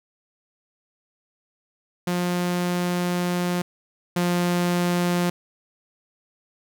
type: tone pair in turn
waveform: sawtooth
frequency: 177.2 / 175.98 Hz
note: F3 / F3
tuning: +25 / +13 cents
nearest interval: unison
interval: 12 cents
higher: first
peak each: -18 / -16 dBFS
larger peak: second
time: 2.07-3.62 / 4.16-5.3 s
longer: first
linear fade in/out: 5 ms
effects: none